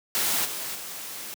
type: noise with level steps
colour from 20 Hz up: white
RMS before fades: -25 / -33 / -37 dBFS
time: 0.15-1.34 s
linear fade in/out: 0 ms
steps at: 0.44 / 0.74 s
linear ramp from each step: 20 ms
effects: high-pass 150 Hz 12 dB/octave